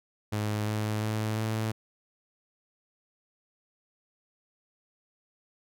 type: tone with pitch steps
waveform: sawtooth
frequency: 105.8 / 107.21 / 108.65 / 110.1 Hz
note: G#2 / A2 / A2 / A2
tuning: +33 / -44 / -21 / +2 cents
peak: -24 dBFS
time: 0.32-1.72 s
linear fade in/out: 10 ms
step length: 350 ms
effects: none

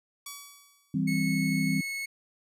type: tone with exponential decay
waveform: 5% pulse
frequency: 1137 Hz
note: C#6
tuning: 44 cents sharp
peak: -25 dBFS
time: 0.26-1.09 s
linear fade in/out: 5 ms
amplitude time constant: 180 ms
type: chord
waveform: sine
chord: C major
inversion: first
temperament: just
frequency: 163.52 / 196.22 / 261.6 Hz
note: E3 / G3 / C4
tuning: -14 / +2 / 0 cents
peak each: -29 dBFS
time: 0.94-1.81 s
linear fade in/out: 5 ms
type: tone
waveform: 40% pulse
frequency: 2193 Hz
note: C#7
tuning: 19 cents flat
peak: -31 dBFS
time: 1.07-2.06 s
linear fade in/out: 10 ms
effects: resampled to 32000 Hz

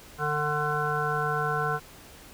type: harmonic tone with a mistuned harmonic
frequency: 150 Hz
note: D3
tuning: 37 cents sharp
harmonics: 1 / 3 / 5 / 7 / 9 / 10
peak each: -32 / -32 / -32 / -32 / -32 / -32 dBFS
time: 0.18-1.8 s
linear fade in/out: 50 ms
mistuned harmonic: 5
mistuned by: -18 cents
effects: pink hiss -49 dBFS RMS until 2.33 s

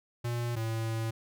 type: tone pair in turn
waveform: square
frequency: 119.3 / 112.6 Hz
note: A#2 / A2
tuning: +41 / +40 cents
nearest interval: minor second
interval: 101 cents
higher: first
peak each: -31 / -31 dBFS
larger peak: neither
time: 0.24-0.56 / 0.56-1.11 s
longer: second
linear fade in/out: 10 ms
effects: none

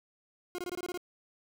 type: tone bursts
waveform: 40% pulse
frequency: 357 Hz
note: F4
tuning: 38 cents sharp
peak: -34 dBFS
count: 8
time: 0.55-0.975 s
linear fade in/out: 0 ms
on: 33 ms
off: 23 ms
effects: none

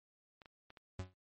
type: clicks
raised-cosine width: 0.3 ms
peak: -39 dBFS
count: 4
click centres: 0.418 / 0.458 / 0.704 / 0.772 s
type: tone with exponential decay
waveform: 40% pulse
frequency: 92.4 Hz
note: F#2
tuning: 2 cents flat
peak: -36 dBFS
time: 0.99-1.14 s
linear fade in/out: 5 ms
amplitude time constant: 31 ms
effects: MP3 32 kbps

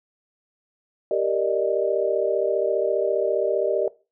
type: chord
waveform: sine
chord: Eb major seventh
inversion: first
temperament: equal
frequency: 392 / 466.2 / 587.3 / 622.3 Hz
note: G4 / Bb4 / D5 / Eb5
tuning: 0 / 0 / 0 / 0 cents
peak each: -25 dBFS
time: 1.11-3.88 s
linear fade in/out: 2 ms
effects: noise-tail reverb RT60 0.3 s tail -20 dB re dry

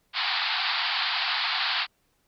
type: band-pass noise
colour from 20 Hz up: white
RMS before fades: -27 dBFS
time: 0.13-1.87 s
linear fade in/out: 50 ms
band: 720 to 4700 Hz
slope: 96 dB/octave
effects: pink hiss -70 dBFS RMS until 2.27 s

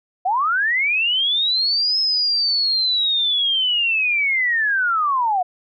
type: linear two-way sweep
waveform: sine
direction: up then down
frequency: 700 to 5190 to 700 Hz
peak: -16 dBFS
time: 0.25-5.43 s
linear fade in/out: 10 ms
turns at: 1.99 s
effects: none

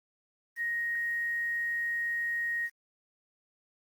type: tone with quantisation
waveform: sine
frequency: 1874 Hz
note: A#6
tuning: 9 cents sharp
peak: -29 dBFS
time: 0.56-2.7 s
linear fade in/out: 50 ms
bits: 9
effects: Opus 24 kbps

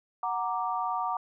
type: chord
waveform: sine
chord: Gb augmented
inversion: none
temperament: equal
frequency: 740 / 932.3 / 1174.7 Hz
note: Gb5 / Bb5 / D6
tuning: 0 / 0 / 0 cents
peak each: -32 dBFS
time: 0.23-1.17 s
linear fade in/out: 2 ms
effects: none

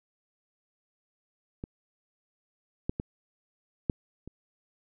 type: clicks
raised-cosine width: 3 ms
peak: -23 / -15 / -18 / -12 / -29 dBFS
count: 5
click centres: 1.639 / 2.895 / 2.999 / 3.898 / 4.276 s
effects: none

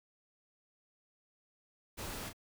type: noise with echo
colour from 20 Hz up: pink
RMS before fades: -43 dBFS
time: 1.97-2.3 s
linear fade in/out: 20 ms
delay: 32 ms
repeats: 1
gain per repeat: -6 dB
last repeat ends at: 2.332 s
effects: none

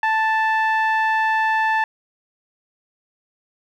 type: tone with low-pass filter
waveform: sawtooth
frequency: 880 Hz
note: A5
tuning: in tune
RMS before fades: -19 dBFS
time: 0.03-1.84 s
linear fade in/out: 2 ms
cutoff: 1900 Hz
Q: 1.8
effects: 9-bit

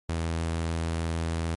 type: tone with vibrato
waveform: sawtooth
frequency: 82.4 Hz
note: E2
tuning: in tune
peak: -23 dBFS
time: 0.09-1.55 s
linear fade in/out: 0 ms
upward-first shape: triangle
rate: 6.7 Hz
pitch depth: 10 cents each way
effects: MP3 48 kbps

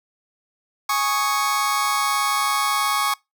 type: chord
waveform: sawtooth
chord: Ab suspended fourth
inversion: none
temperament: just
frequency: 830.6 / 1107.5 / 1245.9 Hz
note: Ab5 / Db6 / Eb6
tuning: 0 / -2 / +2 cents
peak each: -22 / -17 / -22 dBFS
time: 0.89-3.14 s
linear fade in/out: 5 ms
effects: noise-tail reverb RT60 0.2 s tail -24 dB re dry

